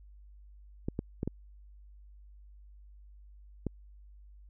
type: clicks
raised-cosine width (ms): 3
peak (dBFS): -19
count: 5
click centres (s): 0.885 / 0.991 / 1.231 / 1.276 / 3.667
effects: added 50 Hz sine -51 dBFS peak until 4.49 s